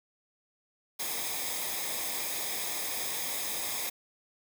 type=noise with comb filter; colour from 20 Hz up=white; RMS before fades=-34 dBFS; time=0.99-3.9 s; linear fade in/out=10 ms; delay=0.69 ms; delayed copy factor=-0.65; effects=none